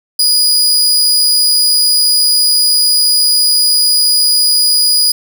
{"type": "tone", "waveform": "sawtooth", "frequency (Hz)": 4913, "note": "D#8", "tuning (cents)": -23, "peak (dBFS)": -5, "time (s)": [0.19, 5.12], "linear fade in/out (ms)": 5, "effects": []}